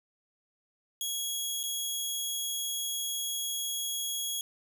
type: tone with dropouts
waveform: 15% pulse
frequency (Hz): 3322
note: G#7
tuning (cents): 0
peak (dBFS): -24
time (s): 1.01-4.41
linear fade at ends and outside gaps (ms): 1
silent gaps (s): 1.631-1.637
effects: none